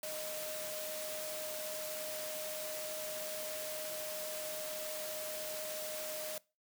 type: tone in noise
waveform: sine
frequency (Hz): 618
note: D#5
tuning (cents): -12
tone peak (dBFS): -42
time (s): 0.03-6.38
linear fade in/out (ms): 2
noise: white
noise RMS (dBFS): -43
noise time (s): 0.03-6.38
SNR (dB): -2
effects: noise-tail reverb RT60 0.3 s tail -23 dB re dry + high-pass 150 Hz 12 dB/octave